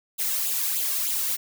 blue noise with flanger, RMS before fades -26 dBFS, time 0.18-1.37 s, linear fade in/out 20 ms, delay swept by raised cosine 0.26 to 1.86 ms, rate 3.3 Hz, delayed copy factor +0.75, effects none

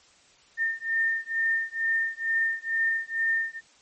sine beating tone pair, 1812 / 1814.2 Hz, A#6 / A#6, -50 / -47 cents, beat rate 2.2 Hz, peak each -27 dBFS, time 0.57-3.61 s, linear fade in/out 50 ms, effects white hiss -58 dBFS RMS until 3.81 s + MP3 32 kbps

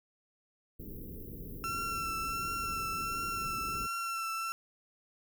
pink band-stop noise, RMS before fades -44 dBFS, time 0.79-3.87 s, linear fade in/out 10 ms, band 460 to 13000 Hz, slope 48 dB/octave
35% pulse tone with vibrato, 1348 Hz, E6, 38 cents sharp, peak -32 dBFS, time 1.64-4.52 s, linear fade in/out 0 ms, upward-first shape triangle, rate 1.4 Hz, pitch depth 25 cents each way
effects none

